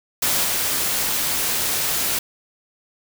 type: noise with level steps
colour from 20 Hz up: white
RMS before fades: -20 / -22 dBFS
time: 0.22-2.19 s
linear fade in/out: 5 ms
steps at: 0.44 s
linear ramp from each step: 10 ms
effects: none